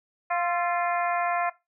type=harmonic tone with a mistuned harmonic; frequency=349.2 Hz; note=F4; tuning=in tune; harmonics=2 / 3 / 4 / 5 / 6 / 7; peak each=-26 / -30 / -32 / -34 / -36 / -37 dBFS; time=0.3-1.5 s; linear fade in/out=10 ms; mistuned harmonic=4; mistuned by=-45 cents; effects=noise-tail reverb RT60 0.2 s tail -17 dB re dry